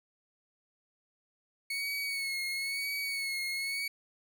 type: tone with vibrato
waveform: 30% pulse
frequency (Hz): 2209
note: C#7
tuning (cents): -7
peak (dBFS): -30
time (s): 1.7-3.88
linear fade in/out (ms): 5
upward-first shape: sine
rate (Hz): 1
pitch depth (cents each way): 44
effects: none